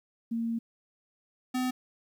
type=tone pair in turn; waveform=sine / square; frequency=230 / 254 Hz; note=A#3 / B3; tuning=-23 / +49 cents; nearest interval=major second; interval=172 cents; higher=second; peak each=-28 / -28 dBFS; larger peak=neither; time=0.31-0.59 / 1.54-1.71 s; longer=first; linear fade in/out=10 ms; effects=11-bit